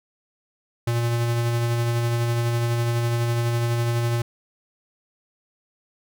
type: tone with tremolo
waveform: square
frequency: 118 Hz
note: A#2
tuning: 22 cents sharp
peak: -20 dBFS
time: 0.87-4.22 s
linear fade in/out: 5 ms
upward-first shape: sine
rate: 12 Hz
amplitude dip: 25%
effects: none